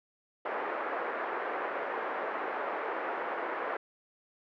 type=band-pass noise; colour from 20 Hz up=pink; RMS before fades=-35 dBFS; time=0.45-3.77 s; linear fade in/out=5 ms; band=400 to 1800 Hz; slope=24 dB/octave; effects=none